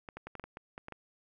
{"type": "clicks", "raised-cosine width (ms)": 0.5, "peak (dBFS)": -28, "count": 10, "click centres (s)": [0.088, 0.17, 0.27, 0.353, 0.397, 0.44, 0.571, 0.779, 0.884, 0.923], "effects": []}